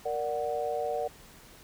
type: chord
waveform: sine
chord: Bb augmented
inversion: none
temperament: equal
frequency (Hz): 466.2 / 587.3 / 740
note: Bb4 / D5 / F#5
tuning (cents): 0 / 0 / 0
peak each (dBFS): -33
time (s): 0.05-1.08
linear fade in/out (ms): 10
effects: pink hiss -53 dBFS RMS until 1.63 s